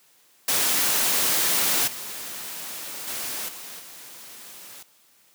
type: noise with level steps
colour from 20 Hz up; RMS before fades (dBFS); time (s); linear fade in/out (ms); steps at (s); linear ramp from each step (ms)
white; -22 / -35 / -31 / -39 / -43; 0.48-4.83; 5; 1.87 / 3.07 / 3.48 / 3.79; 10
effects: white hiss -59 dBFS RMS until 5.34 s + high-pass 150 Hz 12 dB/octave